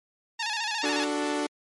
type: tone with vibrato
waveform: 10% pulse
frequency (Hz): 881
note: A5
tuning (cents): +2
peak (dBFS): -19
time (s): 0.39-1.05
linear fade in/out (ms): 10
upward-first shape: square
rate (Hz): 14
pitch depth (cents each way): 70
type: chord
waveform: sawtooth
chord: D major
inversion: none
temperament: equal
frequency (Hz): 293.7 / 370 / 440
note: D4 / F#4 / A4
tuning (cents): 0 / 0 / 0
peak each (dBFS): -24 / -30 / -30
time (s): 0.83-1.47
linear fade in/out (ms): 10
effects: low-pass 10000 Hz 12 dB/octave + MP3 48 kbps